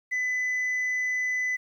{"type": "tone", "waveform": "sine", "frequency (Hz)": 2004, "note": "B6", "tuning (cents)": 25, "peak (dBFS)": -22, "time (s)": [0.11, 1.57], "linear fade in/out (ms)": 20, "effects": ["tanh soft clip ceiling -24 dBFS", "10-bit"]}